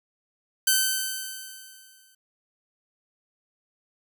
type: tone with exponential decay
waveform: 5% pulse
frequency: 1536 Hz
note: G6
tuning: 36 cents flat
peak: -6 dBFS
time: 0.67-2.15 s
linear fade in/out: 5 ms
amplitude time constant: 320 ms
effects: none